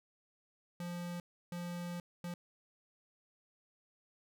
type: tone bursts at uneven times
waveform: square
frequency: 174.61 Hz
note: F3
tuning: in tune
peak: -40 dBFS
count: 3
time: 0.8-1.2 / 1.52-2 / 2.24-2.34 s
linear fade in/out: 2 ms
effects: none